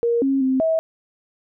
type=tone with pitch steps; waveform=sine; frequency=469.6 / 271.3 / 261.9 / 646 Hz; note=A#4 / C#4 / C4 / E5; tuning=+13 / -37 / +2 / -35 cents; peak=-16 dBFS; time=0.03-0.79 s; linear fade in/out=0 ms; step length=190 ms; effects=none